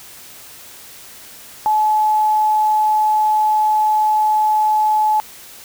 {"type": "tone", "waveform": "sine", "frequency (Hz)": 857, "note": "A5", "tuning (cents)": -46, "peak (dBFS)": -12, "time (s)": [1.66, 5.2], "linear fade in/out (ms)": 0, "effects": ["white hiss -39 dBFS RMS until 5.64 s"]}